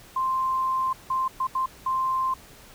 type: tone bursts at uneven times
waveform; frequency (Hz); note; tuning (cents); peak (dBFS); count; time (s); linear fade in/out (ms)
sine; 1046.5; C6; 0; -22; 5; 0.16-0.93 / 1.1-1.28 / 1.4-1.47 / 1.55-1.66 / 1.86-2.34; 5
effects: pink hiss -49 dBFS RMS until 2.74 s